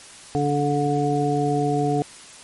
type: harmonic tone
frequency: 145 Hz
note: D3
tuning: 22 cents flat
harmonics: 1 / 2 / 3 / 5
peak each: -24 / -24 / -24 / -24 dBFS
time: 0.35-2.02 s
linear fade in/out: 0 ms
effects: white hiss -43 dBFS RMS until 2.43 s + MP3 48 kbps